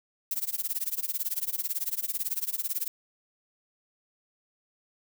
violet noise with tremolo, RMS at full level -28 dBFS, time 0.31-2.88 s, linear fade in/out 2 ms, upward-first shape sine, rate 18 Hz, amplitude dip 95%, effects none

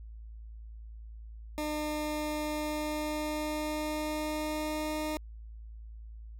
20% pulse tone with pitch glide, 302.5 to 307.1 Hz, D#4 to D#4, -49 to -23 cents, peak -27 dBFS, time 1.58-5.17 s, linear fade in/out 0 ms, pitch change +26 cents, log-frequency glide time 2.5-4.97 s, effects added 55 Hz sine -43 dBFS peak until 6.39 s

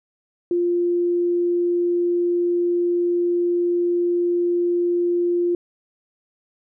sine tone, 349.2 Hz, F4, in tune, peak -17 dBFS, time 0.51-5.55 s, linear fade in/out 2 ms, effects none

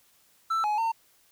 triangle tone with pitch steps, 1328 / 842 / 908 Hz, E6 / G#5 / A#5, +12 / +24 / -46 cents, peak -22 dBFS, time 0.5-0.92 s, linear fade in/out 10 ms, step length 140 ms, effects white hiss -63 dBFS RMS until 1.31 s

